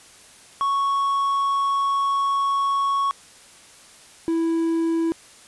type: tone pair in turn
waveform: triangle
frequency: 1108.7 / 329.6 Hz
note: C#6 / E4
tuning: 0 / 0 cents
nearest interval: octave + major sixth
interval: 2100 cents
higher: first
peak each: -17 dBFS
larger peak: neither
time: 0.61-3.11 / 4.28-5.12 s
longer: first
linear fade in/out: 0 ms
effects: white hiss -48 dBFS RMS until 5.47 s + resampled to 24000 Hz